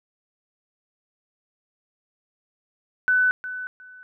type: tone with echo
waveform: sine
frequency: 1500 Hz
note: F#6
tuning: 23 cents sharp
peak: -16 dBFS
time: 3.08-3.31 s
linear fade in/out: 0 ms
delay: 360 ms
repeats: 2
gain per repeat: -13 dB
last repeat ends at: 4.03 s
effects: none